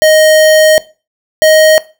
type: tone pair in turn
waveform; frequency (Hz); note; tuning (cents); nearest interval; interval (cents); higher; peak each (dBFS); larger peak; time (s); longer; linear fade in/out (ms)
square; 623 / 625.5; D#5 / D#5; +2 / +9; unison; 7; second; -4; neither; 0.02-0.78 / 1.42-1.78; first; 0
effects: noise-tail reverb RT60 0.3 s tail -18 dB re dry